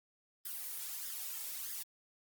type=noise with flanger; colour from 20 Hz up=blue; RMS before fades=-42 dBFS; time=0.45-1.83 s; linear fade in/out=5 ms; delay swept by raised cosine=0.58 to 2.28 ms; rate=1.6 Hz; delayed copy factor=+0.65; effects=Opus 32 kbps